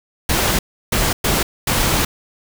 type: noise bursts at uneven times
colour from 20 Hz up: pink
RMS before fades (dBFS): -17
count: 4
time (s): 0.29-0.59 / 0.92-1.13 / 1.24-1.43 / 1.67-2.05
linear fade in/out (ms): 5
effects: none